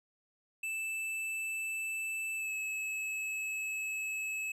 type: tone with pitch glide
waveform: square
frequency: 2640 to 2590 Hz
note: E7 to E7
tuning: +2 to -31 cents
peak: -35 dBFS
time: 0.63-4.52 s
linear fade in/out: 5 ms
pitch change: -33 cents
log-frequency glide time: 2.36-2.53 s
effects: low-pass 12000 Hz 12 dB/octave